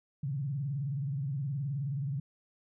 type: tone with vibrato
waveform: sine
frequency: 138.59 Hz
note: C#3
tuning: in tune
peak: -31 dBFS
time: 0.23-2.2 s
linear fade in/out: 5 ms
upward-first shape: sine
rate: 19 Hz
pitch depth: 170 cents each way
effects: none